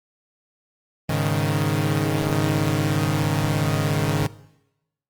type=chord; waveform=sawtooth; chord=Ab suspended fourth; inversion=none; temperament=equal; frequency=103.83 / 138.59 / 155.56 Hz; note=Ab2 / Db3 / Eb3; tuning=0 / 0 / 0 cents; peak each=-22 / -20 / -19 dBFS; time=1.09-4.27 s; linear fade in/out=5 ms; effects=noise-tail reverb RT60 0.9 s tail -19 dB re dry + Opus 24 kbps